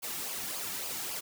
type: noise with flanger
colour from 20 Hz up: white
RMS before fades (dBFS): -37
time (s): 0.02-1.21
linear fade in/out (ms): 20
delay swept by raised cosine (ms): 0.51 to 2.01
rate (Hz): 3.6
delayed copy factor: -0.6
effects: none